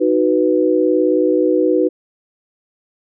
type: chord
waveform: sine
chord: B major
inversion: first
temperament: equal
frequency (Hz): 311.1 / 370 / 493.9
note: D#4 / F#4 / B4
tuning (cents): 0 / 0 / 0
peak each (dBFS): -16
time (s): 0-1.89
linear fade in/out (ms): 20
effects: none